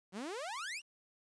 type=exponential sweep; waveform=sawtooth; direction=up; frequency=174.61 to 2982 Hz; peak=-36 dBFS; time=0.12-0.82 s; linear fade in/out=50 ms; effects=resampled to 22050 Hz + 11-bit